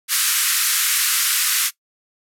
white band-pass noise, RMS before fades -19 dBFS, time 0.08-1.71 s, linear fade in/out 50 ms, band 1200 to 14000 Hz, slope 48 dB/octave, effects noise-tail reverb RT60 0.1 s tail -19 dB re dry

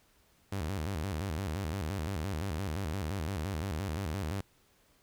sawtooth tone with vibrato, 87.31 Hz, F2, in tune, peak -29 dBFS, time 0.52-4.41 s, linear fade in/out 5 ms, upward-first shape square, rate 5.8 Hz, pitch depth 210 cents each way, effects pink hiss -67 dBFS RMS until 5.02 s

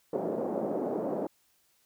white band-pass noise, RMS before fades -32 dBFS, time 0.13-1.27 s, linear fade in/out 5 ms, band 200 to 610 Hz, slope 24 dB/octave, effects white hiss -69 dBFS RMS until 1.85 s

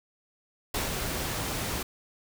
pink noise with ADSR envelope, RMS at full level -29 dBFS, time 0.74-1.83 s, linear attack 5 ms, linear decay 160 ms, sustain -3 dB, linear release 5 ms, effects none

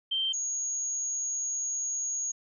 sine tone pair in turn, 3136 / 6645 Hz, G7 / G#8, 0 / 0 cents, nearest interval octave + minor second, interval 1300 cents, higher second, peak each -26 / -29 dBFS, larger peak first, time 0.11-0.33 / 0.33-2.32 s, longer second, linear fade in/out 10 ms, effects none

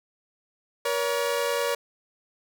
sawtooth tone pair together, 476 / 566.1 Hz, A#4 / C#5, +36 / +36 cents, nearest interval minor third, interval 300 cents, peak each -23 dBFS, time 0.85-1.75 s, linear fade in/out 5 ms, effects none

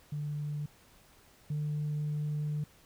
sine tone pair in turn, 147.8 / 149.6 Hz, D3 / D3, +11 / +32 cents, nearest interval unison, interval 21 cents, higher second, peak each -32 / -29 dBFS, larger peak second, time 0.12-0.66 / 1.5-2.64 s, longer second, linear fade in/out 5 ms, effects tanh soft clip ceiling -28 dBFS + pink hiss -61 dBFS RMS until 2.85 s

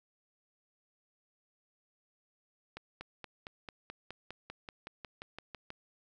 accelerating click train, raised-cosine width 0.3 ms, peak -27 dBFS, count 16, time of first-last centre 2.77-5.704 s, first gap 240 ms, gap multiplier 0.97, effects none

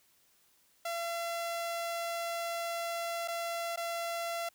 sawtooth tone with dropouts, 679 Hz, F5, 49 cents flat, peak -30 dBFS, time 0.85-4.49 s, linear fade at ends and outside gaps 5 ms, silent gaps 3.277-3.282 / 3.761-3.773 s, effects white hiss -68 dBFS RMS until 4.54 s

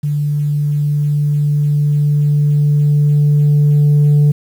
sine tone with level ramp, 146.83 Hz, D3, in tune, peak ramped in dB -13 to -4 dBFS, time 0.03-4.32 s, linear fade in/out 10 ms, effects tanh soft clip ceiling -6 dBFS + 7-bit

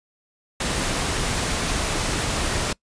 pink noise, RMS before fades -24 dBFS, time 0.6-2.73 s, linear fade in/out 5 ms, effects noise-tail reverb RT60 0.1 s tail -23 dB re dry + resampled to 22050 Hz

